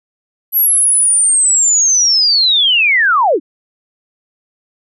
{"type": "linear sweep", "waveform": "sine", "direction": "down", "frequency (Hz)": [11840, 246.9], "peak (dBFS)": -8, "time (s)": [0.52, 3.4], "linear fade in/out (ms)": 50, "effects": []}